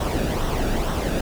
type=noise with flanger; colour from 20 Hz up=brown; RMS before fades=-23 dBFS; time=0-1.21 s; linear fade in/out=5 ms; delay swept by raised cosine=0.42 to 0.98 ms; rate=2.2 Hz; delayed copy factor=-0.55; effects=none